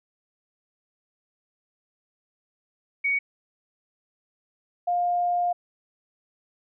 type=tone pair in turn; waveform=sine; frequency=2241 / 705.9 Hz; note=C#7 / F5; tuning=+18 / +18 cents; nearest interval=octave + minor sixth; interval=2000 cents; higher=first; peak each=-21 dBFS; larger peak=neither; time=3.04-3.19 / 4.87-5.53 s; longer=second; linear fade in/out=10 ms; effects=none